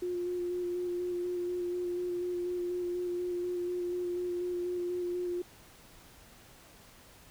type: tone with vibrato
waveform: sine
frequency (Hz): 355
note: F4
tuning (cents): +28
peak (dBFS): -31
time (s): 0.02-5.42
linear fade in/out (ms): 5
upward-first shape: square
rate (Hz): 4.1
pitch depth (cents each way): 13
effects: pink hiss -56 dBFS RMS until 7.3 s